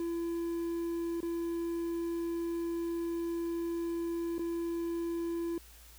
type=tone with dropouts; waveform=triangle; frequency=337.8 Hz; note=E4; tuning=42 cents sharp; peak=-30 dBFS; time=0-5.58 s; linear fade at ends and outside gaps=2 ms; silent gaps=1.205-1.229 / 4.382-4.393 s; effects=added 57 Hz sine -55 dBFS peak until 5.98 s + white hiss -57 dBFS RMS until 5.98 s